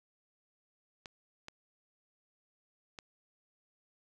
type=clicks; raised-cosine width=0.2 ms; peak=-27 dBFS; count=3; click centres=1.058 / 1.484 / 2.988 s; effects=none